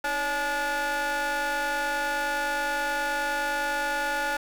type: ring-modulated tone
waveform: 30% pulse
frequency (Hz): 293.7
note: D4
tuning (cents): 0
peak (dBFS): -20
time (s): 0.04-4.37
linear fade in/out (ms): 5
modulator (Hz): 1150
effects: none